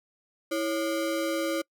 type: ring-modulated tone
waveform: square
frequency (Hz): 440.4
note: A4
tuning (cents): +2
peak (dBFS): -24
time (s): 0.51-1.62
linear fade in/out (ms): 10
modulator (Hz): 112
effects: noise-tail reverb RT60 0.1 s tail -26 dB re dry